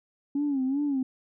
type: tone with vibrato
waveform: sine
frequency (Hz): 275.5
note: C#4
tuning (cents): -11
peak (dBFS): -23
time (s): 0.35-1.03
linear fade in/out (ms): 5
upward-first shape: sine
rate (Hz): 2.6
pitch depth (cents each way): 110
effects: tanh soft clip ceiling -20 dBFS